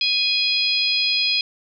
harmonic tone, 829 Hz, G#5, 3 cents flat, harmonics 3 / 4 / 5 / 6, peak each -23 / -23 / -23 / -23 dBFS, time 0.01-1.41 s, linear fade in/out 2 ms, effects none

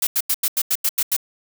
blue noise bursts, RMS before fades -19 dBFS, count 9, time 0.02-1.166 s, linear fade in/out 5 ms, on 50 ms, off 87 ms, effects none

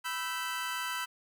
25% pulse chord, E minor, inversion second, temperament equal with one note detuned, 987.8 / 1318.5 / 1544.6 Hz, B5 / E6 / G6, 0 / 0 / -26 cents, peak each -34 dBFS, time 0.04-1.06 s, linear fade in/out 20 ms, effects none

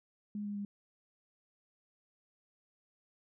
sine tone with pitch steps, 207.3 / 204.9 / 202.6 Hz, G#3 / G#3 / G#3, -3 / -23 / -43 cents, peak -36 dBFS, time 0.35-0.65 s, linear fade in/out 2 ms, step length 100 ms, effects none

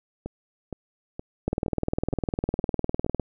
two click trains, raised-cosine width 2 ms, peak -19 / -11 dBFS, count 7 / 35, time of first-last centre 0.26-3.064 / 1.48-3.197 s, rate 2.14 / 19.8 Hz, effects none

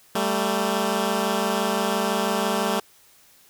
10% pulse tone pair together, 196 / 221.9 Hz, G3 / A3, 0 / +15 cents, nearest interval major second, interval 215 cents, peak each -16 / -16 dBFS, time 0.15-2.8 s, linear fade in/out 5 ms, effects white hiss -55 dBFS RMS until 3.49 s

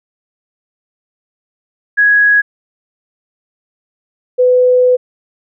sine tone pair in turn, 1665 / 500.9 Hz, G#6 / B4, +4 / +24 cents, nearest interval octave + major sixth, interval 2080 cents, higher first, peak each -6 dBFS, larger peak neither, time 1.97-2.42 / 4.38-4.97 s, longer second, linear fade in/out 20 ms, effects none

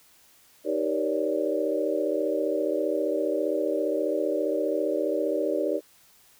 sine tone cluster, 311.4 / 389.2 / 472.3 / 554 / 589 Hz, D#4 / G4 / A#4 / C#5 / D5, +2 / -12 / +23 / -1 / +5 cents, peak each -30 dBFS, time 0.64-5.81 s, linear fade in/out 50 ms, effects white hiss -58 dBFS RMS until 6.39 s

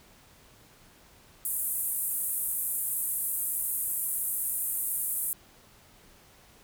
white band-pass noise, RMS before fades -31 dBFS, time 1.45-5.33 s, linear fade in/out 0 ms, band 8700 to 15000 Hz, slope 48 dB/octave, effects pink hiss -57 dBFS RMS until 6.63 s

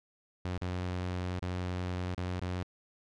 sawtooth tone with dropouts, 90.4 Hz, F#2, 40 cents flat, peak -29 dBFS, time 0.45-2.63 s, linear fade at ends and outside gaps 0 ms, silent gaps 0.577-0.615 / 1.393-1.423 / 2.146-2.179 / 2.395-2.416 s, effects low-pass 5000 Hz 12 dB/octave

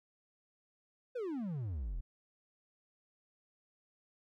triangle exponential sweep, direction down, 523.3 to 36.01 Hz, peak -34 dBFS, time 1.15-2.01 s, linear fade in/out 10 ms, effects none

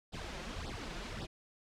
pink noise with flanger, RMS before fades -42 dBFS, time 0.12-1.27 s, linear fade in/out 20 ms, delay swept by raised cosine 0.22 to 5.72 ms, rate 1.8 Hz, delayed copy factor +0.85, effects low-pass 5000 Hz 12 dB/octave

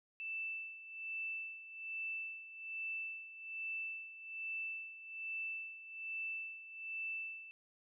sine tone with tremolo, 2650 Hz, E7, 9 cents sharp, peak -38 dBFS, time 0.2-7.51 s, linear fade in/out 0 ms, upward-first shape sine, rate 1.2 Hz, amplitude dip 75%, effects none

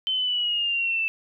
sine exponential sweep, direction down, 3084 to 2637 Hz, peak -22 dBFS, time 0.07-1.08 s, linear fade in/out 0 ms, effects none

